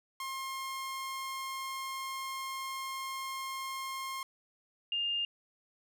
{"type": "tone pair in turn", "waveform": ["sawtooth", "sine"], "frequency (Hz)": [1067, 2814], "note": ["C6", "F7"], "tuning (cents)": [34, 12], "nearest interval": "octave + perfect fourth", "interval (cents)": 1678, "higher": "second", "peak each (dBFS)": [-33, -30], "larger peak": "second", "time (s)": [[0.2, 4.23], [4.92, 5.25]], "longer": "first", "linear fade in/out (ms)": 2, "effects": []}